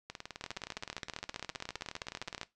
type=two click trains; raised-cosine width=0.2 ms; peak=-20 / -24 dBFS; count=31 / 46; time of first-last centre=0.44-2.414 / 0.1-2.432 s; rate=15.2 / 19.3 Hz; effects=noise-tail reverb RT60 0.2 s tail -17 dB re dry + resampled to 24000 Hz